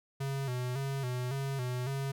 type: tone with vibrato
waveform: square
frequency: 130.8 Hz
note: C3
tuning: in tune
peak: -33 dBFS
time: 0.2-2.12 s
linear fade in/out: 10 ms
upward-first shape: square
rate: 1.8 Hz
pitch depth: 80 cents each way
effects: none